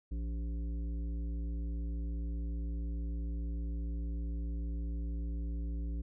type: harmonic tone with a mistuned harmonic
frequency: 57.6 Hz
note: A#1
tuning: 20 cents flat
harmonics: 1 / 3 / 5 / 7 / 9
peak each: -34 / -47 / -48 / -59 / -64 dBFS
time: 0.11-6.02 s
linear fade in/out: 10 ms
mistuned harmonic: 7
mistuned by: -37 cents
effects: none